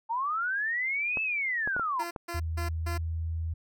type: linear two-way sweep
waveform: sine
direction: up then down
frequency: 880 to 2637 to 880 Hz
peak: -27 dBFS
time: 0.09-2.04 s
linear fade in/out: 20 ms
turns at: 1.22 s
type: clicks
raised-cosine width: 1 ms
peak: -22 dBFS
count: 5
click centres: 1.172 / 1.675 / 1.765 / 1.796 / 2.162 s
type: tone bursts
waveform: 10% pulse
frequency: 343 Hz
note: F4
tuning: 31 cents flat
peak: -26 dBFS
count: 4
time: 1.99-2.98 s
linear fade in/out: 10 ms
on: 120 ms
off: 170 ms
type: tone with pitch glide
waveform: sine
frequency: 81 to 81.66 Hz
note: E2 to E2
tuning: -30 to -16 cents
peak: -29 dBFS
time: 2.34-3.54 s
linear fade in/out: 10 ms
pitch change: +14 cents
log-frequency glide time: 2.76-2.97 s
effects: none